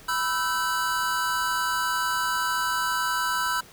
square chord, E minor, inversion second, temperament equal with one note detuned, 987.8 / 1318.5 / 1536.6 Hz, B5 / E6 / G6, 0 / 0 / -35 cents, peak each -29 dBFS, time 0.08-3.61 s, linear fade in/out 10 ms, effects pink hiss -49 dBFS RMS until 3.72 s

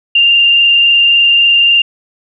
sine tone with frequency modulation, 2794 Hz, F7, in tune, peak -5 dBFS, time 0.15-1.82 s, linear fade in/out 5 ms, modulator 23.6 Hz, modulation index 1.2, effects none

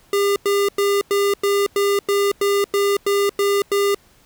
square tone bursts, 402.1 Hz, G4, 44 cents sharp, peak -16 dBFS, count 12, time 0.13-3.946 s, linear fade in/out 2 ms, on 230 ms, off 96 ms, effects pink hiss -54 dBFS RMS until 4.25 s

